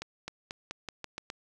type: accelerating click train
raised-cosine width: 0.2 ms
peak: -20 dBFS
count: 8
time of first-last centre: 0.02-1.301 s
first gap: 260 ms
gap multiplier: 0.88
effects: none